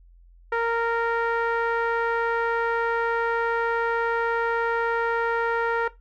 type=tone with low-pass filter; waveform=sawtooth; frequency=463.4 Hz; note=A#4; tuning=10 cents flat; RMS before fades=-24 dBFS; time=0.52-5.88 s; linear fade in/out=5 ms; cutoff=1600 Hz; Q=2.3; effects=noise-tail reverb RT60 0.2 s tail -17 dB re dry + added 43 Hz sine -49 dBFS peak until 6 s